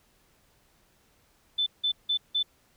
sine tone bursts, 3520 Hz, A7, in tune, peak -23 dBFS, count 4, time 1.58-2.43 s, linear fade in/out 10 ms, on 85 ms, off 170 ms, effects pink hiss -65 dBFS RMS until 2.76 s

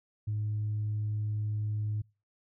sine tone, 106 Hz, G#2, 36 cents sharp, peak -28 dBFS, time 0.27-2.02 s, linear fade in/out 10 ms, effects noise-tail reverb RT60 0.3 s tail -25 dB re dry + tanh soft clip ceiling -26 dBFS

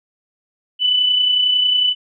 sine tone pair together, 2960 / 2991 Hz, F#7 / F#7, 0 / +18 cents, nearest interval unison, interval 18 cents, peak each -24 / -13 dBFS, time 0.79-1.95 s, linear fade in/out 50 ms, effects none

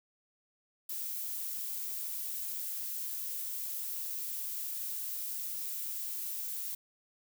violet noise, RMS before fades -38 dBFS, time 0.89-6.75 s, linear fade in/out 5 ms, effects none

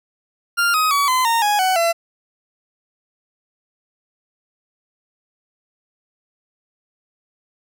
40% pulse tone with pitch steps, 1396.9 / 1259 / 1134.6 / 1022.6 / 921.6 / 830.6 / 748.6 / 674.7 Hz, F6 / D#6 / C#6 / C6 / A#5 / G#5 / F#5 / E5, 0 / +20 / +40 / -40 / -20 / 0 / +20 / +40 cents, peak -14 dBFS, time 0.57-1.93 s, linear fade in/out 20 ms, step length 170 ms, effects none

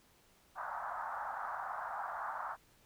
pink band-pass noise, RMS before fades -41 dBFS, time 0.55-2.57 s, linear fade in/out 50 ms, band 710 to 1500 Hz, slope 48 dB/octave, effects pink hiss -67 dBFS RMS until 2.85 s

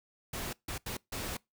pink noise bursts at uneven times, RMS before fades -38 dBFS, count 4, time 0.33-0.53 / 0.68-0.78 / 0.86-0.97 / 1.12-1.37 s, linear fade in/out 5 ms, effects noise-tail reverb RT60 0.2 s tail -24 dB re dry

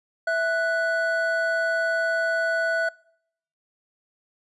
triangle tone pair together, 659.3 / 1480.1 Hz, E5 / F#6, 0 / 0 cents, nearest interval octave + major second, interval 1400 cents, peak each -22 dBFS, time 0.27-2.89 s, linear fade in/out 5 ms, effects noise-tail reverb RT60 0.7 s tail -25 dB re dry + resampled to 24000 Hz

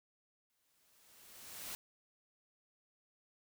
white noise with exponential growth, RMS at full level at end -43 dBFS, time 0.5-1.75 s, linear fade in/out 0 ms, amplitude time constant 270 ms, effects none

